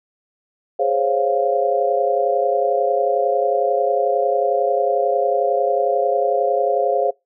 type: chord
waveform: sine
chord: Db major seventh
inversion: second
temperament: equal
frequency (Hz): 415.3 / 523.3 / 554.4 / 698.5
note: Ab4 / C5 / Db5 / F5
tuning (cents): 0 / 0 / 0 / 0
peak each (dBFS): -22 / -21 / -21 / -20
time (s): 0.79-7.11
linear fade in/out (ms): 10
effects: noise-tail reverb RT60 0.2 s tail -24 dB re dry